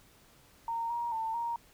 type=tone with pitch steps; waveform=sine; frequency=922 / 944 / 895 / 936 Hz; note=A#5 / A#5 / A5 / A#5; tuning=-19 / +22 / +29 / +7 cents; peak=-31 dBFS; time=0.68-1.56 s; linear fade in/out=2 ms; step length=220 ms; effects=pink hiss -61 dBFS RMS until 1.73 s